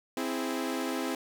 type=chord; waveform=sawtooth; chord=C augmented; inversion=none; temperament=equal; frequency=261.6 / 329.6 / 415.3 Hz; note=C4 / E4 / G#4; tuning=0 / 0 / 0 cents; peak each=-29 / -31 / -34 dBFS; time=0.17-1.15 s; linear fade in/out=2 ms; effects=none